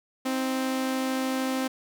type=tone pair together; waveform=sawtooth; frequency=261.6 / 314.7 Hz; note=C4 / D#4; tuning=0 / +20 cents; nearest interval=minor third; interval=320 cents; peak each=-22 / -33 dBFS; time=0.25-1.68 s; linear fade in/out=10 ms; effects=none